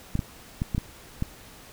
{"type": "clicks", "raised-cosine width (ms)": 5, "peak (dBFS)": -13, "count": 6, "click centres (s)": [0.154, 0.192, 0.619, 0.748, 0.78, 1.224], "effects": ["pink hiss -48 dBFS RMS until 1.72 s"]}